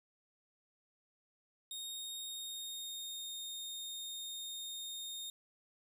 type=tone with pitch glide; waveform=sawtooth; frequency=3713 to 3685 Hz; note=A#7 to A#7; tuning=-8 to -21 cents; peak=-39 dBFS; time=1.71-5.3 s; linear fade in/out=2 ms; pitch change=-13 cents; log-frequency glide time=2.23-3.32 s; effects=11-bit